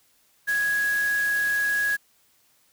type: tone in noise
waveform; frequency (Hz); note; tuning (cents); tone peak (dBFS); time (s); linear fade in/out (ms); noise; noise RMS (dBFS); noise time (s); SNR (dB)
sine; 1664; G#6; +3; -21; 0.47-1.97; 20; white; -37; 0.47-1.97; +13
effects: white hiss -63 dBFS RMS until 2.72 s